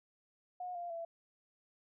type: tone with pitch steps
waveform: sine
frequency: 723 / 696 / 669.9 Hz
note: F#5 / F5 / E5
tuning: -40 / -6 / +28 cents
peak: -39 dBFS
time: 0.6-1.05 s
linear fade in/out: 5 ms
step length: 150 ms
effects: none